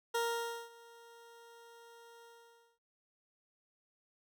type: tone with ADSR envelope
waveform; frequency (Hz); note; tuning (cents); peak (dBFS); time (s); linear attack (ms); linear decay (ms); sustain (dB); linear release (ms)
20% pulse; 466.2; A#4; 0; -26; 0.14-2.79; 10; 540; -24; 550
effects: none